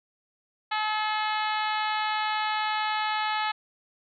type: harmonic tone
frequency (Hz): 429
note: A4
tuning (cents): -44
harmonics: 2 / 3 / 4 / 5 / 6 / 7 / 8 / 9 / 10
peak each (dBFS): -28 / -32 / -34 / -36 / -38 / -39 / -40 / -41 / -42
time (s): 0.71-3.52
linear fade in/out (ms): 10
effects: none